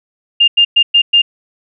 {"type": "tone bursts at uneven times", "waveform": "sine", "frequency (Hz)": 2809, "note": "F7", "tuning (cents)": 9, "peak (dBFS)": -5, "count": 5, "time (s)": [[0.4, 0.48], [0.57, 0.65], [0.76, 0.83], [0.94, 1.02], [1.13, 1.22]], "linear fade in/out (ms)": 10, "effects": []}